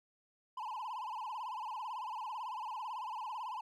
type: tone with vibrato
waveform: triangle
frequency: 935 Hz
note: A#5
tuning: 5 cents sharp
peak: -37 dBFS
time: 0.57-3.61 s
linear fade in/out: 5 ms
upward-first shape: sine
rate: 18 Hz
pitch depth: 180 cents each way
effects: none